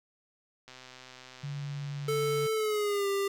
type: click train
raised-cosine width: 0.2 ms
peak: -31 dBFS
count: 230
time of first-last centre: 0.68-2.469 s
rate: 128 Hz
type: tone with vibrato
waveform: sine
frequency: 143.2 Hz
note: D3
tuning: 43 cents flat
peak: -34 dBFS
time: 1.43-2.47 s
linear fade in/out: 10 ms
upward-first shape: triangle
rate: 19 Hz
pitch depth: 8 cents each way
type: tone with pitch glide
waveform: square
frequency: 440 to 396.6 Hz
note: A4 to G4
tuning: 0 to +20 cents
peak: -28 dBFS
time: 2.08-3.28 s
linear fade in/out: 5 ms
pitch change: -180 cents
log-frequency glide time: 2.53-3.08 s
effects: none